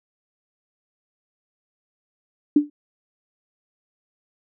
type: tone with exponential decay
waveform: sine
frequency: 293.7 Hz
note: D4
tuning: in tune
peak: -8 dBFS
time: 2.56-2.7 s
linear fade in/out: 5 ms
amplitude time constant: 29 ms
effects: none